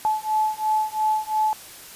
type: beating tone pair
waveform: sine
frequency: 862 / 864.9 Hz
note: A5 / A5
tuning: -36 / -30 cents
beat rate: 2.9 Hz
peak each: -23 dBFS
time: 0.05-1.53 s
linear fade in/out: 0 ms
effects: white hiss -42 dBFS RMS until 1.95 s + resampled to 32000 Hz